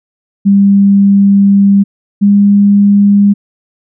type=tone pair in turn; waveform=sine; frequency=198.9 / 202.1 Hz; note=G3 / G#3; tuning=+25 / -47 cents; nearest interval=unison; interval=28 cents; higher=second; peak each=-3 dBFS; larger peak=neither; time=0.45-1.84 / 2.21-3.34 s; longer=first; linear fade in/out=20 ms; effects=none